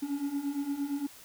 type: beating tone pair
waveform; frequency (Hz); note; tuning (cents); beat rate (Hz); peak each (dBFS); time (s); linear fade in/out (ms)
triangle; 277.2 / 285.9; C#4 / D4; 0 / -46; 8.7; -34 / -30; 0.02-1.07; 10
effects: white hiss -52 dBFS RMS until 1.24 s